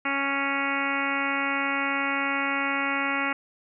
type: harmonic tone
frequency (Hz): 277.2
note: C#4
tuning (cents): 0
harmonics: 1 / 2 / 3 / 4 / 5 / 6 / 7 / 8 / 9 / 10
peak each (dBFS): -32 / -37 / -34 / -33 / -31 / -37 / -32 / -31 / -35 / -37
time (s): 0.05-3.33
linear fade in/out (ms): 5
effects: none